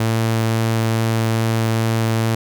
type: tone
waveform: sawtooth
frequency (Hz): 112.8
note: A2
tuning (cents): +44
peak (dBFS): -12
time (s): 0-2.35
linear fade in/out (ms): 5
effects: none